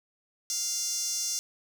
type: tone with high-pass filter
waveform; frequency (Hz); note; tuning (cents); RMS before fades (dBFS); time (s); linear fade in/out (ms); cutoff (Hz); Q
sawtooth; 698.5; F5; 0; -31; 0.5-1.39; 0; 5900; 5.4
effects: none